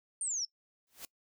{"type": "exponential sweep", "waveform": "sine", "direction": "down", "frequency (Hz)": [9130, 5274], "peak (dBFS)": -32, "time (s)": [0.21, 0.45], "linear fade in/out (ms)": 2}
{"type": "noise with exponential growth", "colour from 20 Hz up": "white", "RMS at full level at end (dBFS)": -41, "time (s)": [0.87, 1.05], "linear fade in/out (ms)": 1, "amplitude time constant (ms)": 37}
{"effects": ["noise-tail reverb RT60 0.1 s tail -23 dB re dry"]}